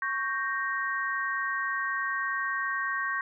sine chord, G diminished, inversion second, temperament equal, 1108.7 / 1568 / 1864.7 Hz, Db6 / G6 / Bb6, 0 / 0 / 0 cents, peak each -32 dBFS, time 0.02-3.21 s, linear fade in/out 2 ms, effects none

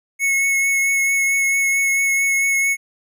square tone with vibrato, 2193 Hz, C#7, 19 cents flat, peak -16 dBFS, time 0.19-2.77 s, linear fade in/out 50 ms, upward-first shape triangle, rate 4.5 Hz, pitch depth 17 cents each way, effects none

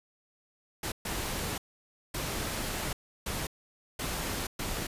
pink noise bursts at uneven times, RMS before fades -34 dBFS, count 6, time 0.83-0.92 / 1.05-1.58 / 2.14-2.93 / 3.26-3.47 / 3.99-4.47 / 4.59-4.87 s, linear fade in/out 5 ms, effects resampled to 32000 Hz

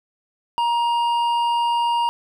sine tone with hard clipping, 943 Hz, A#5, 20 cents sharp, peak -19 dBFS, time 0.58-2.09 s, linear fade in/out 0 ms, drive 7 dB, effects none

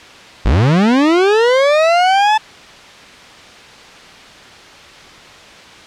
40% pulse linear sweep, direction up, 41.63 to 878 Hz, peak -8 dBFS, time 0.45-2.38 s, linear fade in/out 10 ms, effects white hiss -37 dBFS RMS until 5.86 s + low-pass 4000 Hz 12 dB/octave

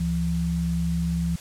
sine tone pair together, 70.7 / 168.98 Hz, C#2 / E3, +35 / +43 cents, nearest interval octave + minor third, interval 1508 cents, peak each -28 / -23 dBFS, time 0-1.36 s, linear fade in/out 5 ms, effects white hiss -44 dBFS RMS until 1.4 s + low-pass 10000 Hz 12 dB/octave

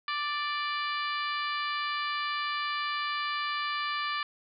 harmonic tone, 587.3 Hz, D5, in tune, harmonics 2 / 3 / 4 / 5 / 6 / 7 / 8, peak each -32 / -36 / -38 / -40 / -42 / -43 / -44 dBFS, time 0.08-4.23 s, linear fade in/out 2 ms, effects none

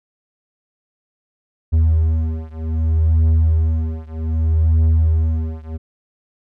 triangle beating tone pair, 79.7 / 80.34 Hz, D#2 / E2, +42 / -44 cents, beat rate 0.64 Hz, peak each -14 / -15 dBFS, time 1.72-5.78 s, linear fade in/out 20 ms, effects none

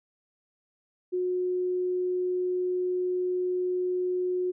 sine tone, 363.3 Hz, F#4, 32 cents flat, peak -25 dBFS, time 1.12-4.52 s, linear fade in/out 20 ms, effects none

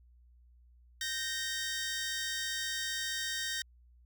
15% pulse tone pair together, 1558 / 1855 Hz, G6 / A#6, -11 / -9 cents, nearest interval minor third, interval 302 cents, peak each -33 / -29 dBFS, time 1.01-3.62 s, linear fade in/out 2 ms, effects added 60 Hz sine -58 dBFS peak until 4.05 s

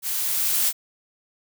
blue noise with level ramp, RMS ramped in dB -27 to -20 dBFS, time 0.02-0.73 s, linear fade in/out 50 ms, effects none

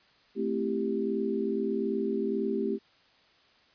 sine chord, A minor seventh, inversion none, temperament equal, 220 / 261.6 / 329.6 / 392 Hz, A3 / C4 / E4 / G4, 0 / 0 / 0 / 0 cents, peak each -32 / -34 / -36 / -30 dBFS, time 0.35-2.79 s, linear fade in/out 50 ms, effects white hiss -62 dBFS RMS until 3.74 s + resampled to 11025 Hz

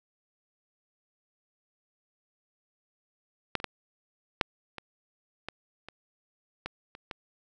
clicks, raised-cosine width 0.3 ms, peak -9 / -25 / -14 / -6 / -22 / -19 / -26 / -18 / -28 / -20 dBFS, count 10, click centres 3.553 / 3.601 / 3.643 / 4.412 / 4.783 / 5.486 / 5.886 / 6.66 / 6.951 / 7.112 s, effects none

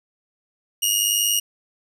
15% pulse tone with amplitude modulation, 2865 Hz, F7, 44 cents sharp, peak -8 dBFS, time 0.82-1.4 s, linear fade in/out 10 ms, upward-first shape sine, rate 101 Hz, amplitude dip 60%, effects none

